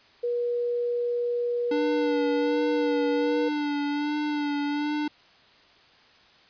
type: tone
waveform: sine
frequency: 481 Hz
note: B4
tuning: 46 cents flat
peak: -24 dBFS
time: 0.23-3.49 s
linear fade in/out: 10 ms
type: tone with vibrato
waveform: square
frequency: 293.7 Hz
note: D4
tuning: in tune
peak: -26 dBFS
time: 1.71-5.08 s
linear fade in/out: 5 ms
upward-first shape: sine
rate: 1.3 Hz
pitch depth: 31 cents each way
effects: white hiss -56 dBFS RMS until 6.49 s + resampled to 11025 Hz